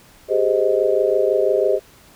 sine chord, Ab major seventh, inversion third, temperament just, 389.3 / 415.3 / 519.1 / 623 Hz, G4 / Ab4 / C5 / Eb5, -12 / 0 / -14 / +2 cents, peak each -20 dBFS, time 0.28-1.8 s, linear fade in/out 50 ms, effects pink hiss -49 dBFS RMS until 2.15 s

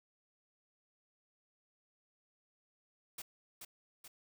white noise with echo, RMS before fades -45 dBFS, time 3.18-3.22 s, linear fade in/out 5 ms, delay 430 ms, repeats 2, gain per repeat -4 dB, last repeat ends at 4.08 s, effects none

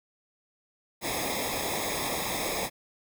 pink noise with comb filter, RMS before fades -31 dBFS, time 1.01-2.7 s, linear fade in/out 50 ms, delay 0.68 ms, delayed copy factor -0.85, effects none

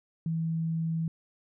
sine tone, 163.1 Hz, E3, 18 cents flat, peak -27 dBFS, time 0.26-1.08 s, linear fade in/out 2 ms, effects none

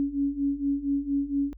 sine beating tone pair, 278.1 / 282.4 Hz, C#4 / C#4, +6 / +32 cents, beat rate 4.3 Hz, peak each -29 / -26 dBFS, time 0-1.53 s, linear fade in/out 0 ms, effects added 50 Hz sine -44 dBFS peak until 1.57 s

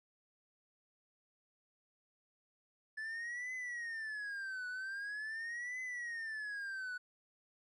triangle tone with vibrato, 1733 Hz, A6, 27 cents flat, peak -38 dBFS, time 2.97-6.98 s, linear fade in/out 10 ms, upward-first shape triangle, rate 0.44 Hz, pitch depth 280 cents each way, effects resampled to 24000 Hz + 13-bit

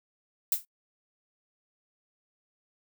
violet noise with exponential decay, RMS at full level -21 dBFS, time 0.52-0.65 s, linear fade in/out 2 ms, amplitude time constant 27 ms, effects noise-tail reverb RT60 0.1 s tail -23 dB re dry

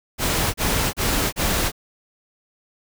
pink noise bursts, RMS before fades -21 dBFS, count 4, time 0.18-1.719 s, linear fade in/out 50 ms, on 360 ms, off 33 ms, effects none

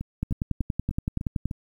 two click trains, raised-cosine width 5 ms, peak -19 / -13 dBFS, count 6 / 14, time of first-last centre 0.01-1.512 / 0.23-1.456 s, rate 3.33 / 10.6 Hz, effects 9-bit

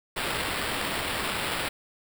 violet noise with sample-and-hold, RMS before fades -30 dBFS, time 0.16-1.69 s, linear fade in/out 10 ms, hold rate 6300 Hz, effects none

